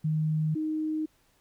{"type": "tone pair in turn", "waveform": "sine", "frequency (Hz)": [155.56, 311.1], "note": ["D#3", "D#4"], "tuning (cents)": [0, 0], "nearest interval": "octave", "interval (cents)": 1200, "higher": "second", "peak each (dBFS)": [-24, -27], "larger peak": "first", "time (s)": [[0.04, 0.55], [0.55, 1.06]], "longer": "neither", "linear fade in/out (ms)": 10, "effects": ["pink hiss -67 dBFS RMS until 1.4 s"]}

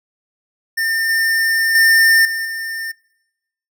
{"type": "tone with level steps", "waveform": "square", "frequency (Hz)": 1805, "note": "A6", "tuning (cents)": 44, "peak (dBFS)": [-17, -15, -10, -21, -24], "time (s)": [0.77, 2.92], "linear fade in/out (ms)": 10, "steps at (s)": [1.09, 1.75, 2.25, 2.45], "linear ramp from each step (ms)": 2, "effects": ["noise-tail reverb RT60 1.0 s tail -25 dB re dry"]}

